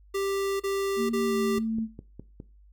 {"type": "tone bursts", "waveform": "square", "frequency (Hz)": 393.2, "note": "G4", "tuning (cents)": 5, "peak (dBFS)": -27, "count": 3, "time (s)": [0.14, 1.59], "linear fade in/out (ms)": 10, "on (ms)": 460, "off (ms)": 35}
{"type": "tone with pitch glide", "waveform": "sine", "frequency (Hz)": [231.4, 223.3], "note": ["A#3", "A3"], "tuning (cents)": [-13, 26], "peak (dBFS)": -26, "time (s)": [0.96, 1.88], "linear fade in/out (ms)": 50, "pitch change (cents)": -61, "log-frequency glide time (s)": [1.27, 1.36]}
{"type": "click train", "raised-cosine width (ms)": 3, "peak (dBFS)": -27, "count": 5, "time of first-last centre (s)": [1.58, 2.401], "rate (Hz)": 4.87}
{"effects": ["noise-tail reverb RT60 0.3 s tail -18 dB re dry", "added 50 Hz sine -52 dBFS peak until 2.72 s"]}